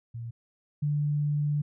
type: tone pair in turn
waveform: sine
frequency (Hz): 116.54 / 147.19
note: A#2 / D3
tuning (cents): 0 / +4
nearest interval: major third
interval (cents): 404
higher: second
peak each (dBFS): -34 / -24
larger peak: second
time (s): 0.14-0.31 / 0.82-1.62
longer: second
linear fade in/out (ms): 10
effects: none